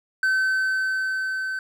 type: tone with level ramp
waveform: triangle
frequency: 1533 Hz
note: G6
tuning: 39 cents flat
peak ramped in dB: -16 to -24 dBFS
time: 0.23-1.59 s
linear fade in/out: 2 ms
effects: none